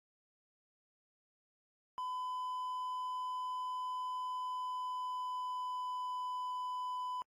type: tone with pitch glide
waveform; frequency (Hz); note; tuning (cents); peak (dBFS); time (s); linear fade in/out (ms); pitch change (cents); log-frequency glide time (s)
triangle; 1007 to 1001.2; B5 to B5; +33 to +23; -35; 1.98-7.22; 0; -10; 4.2-6.05
effects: AAC 64 kbps